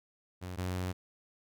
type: tone pair in turn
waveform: sawtooth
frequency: 91 / 91.34 Hz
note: F#2 / F#2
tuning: -28 / -22 cents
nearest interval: unison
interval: 6 cents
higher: second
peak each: -35 / -29 dBFS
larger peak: second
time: 0.41-0.57 / 0.57-0.93 s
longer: second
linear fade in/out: 20 ms
effects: none